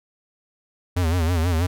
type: tone with vibrato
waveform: square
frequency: 84.8 Hz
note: E2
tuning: 50 cents sharp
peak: -19 dBFS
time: 0.96-1.67 s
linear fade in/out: 10 ms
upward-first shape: sine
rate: 6.2 Hz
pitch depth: 120 cents each way
effects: none